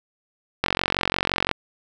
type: click train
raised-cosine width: 0.3 ms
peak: -3 dBFS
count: 41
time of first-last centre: 0.64-1.513 s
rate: 45.8 Hz
effects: none